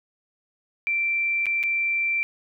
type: tone with dropouts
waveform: sine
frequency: 2349 Hz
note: D7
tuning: in tune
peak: -21 dBFS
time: 0.87-2.23 s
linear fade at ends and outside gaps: 0 ms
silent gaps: 1.457-1.466 / 1.63-1.636 s
effects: none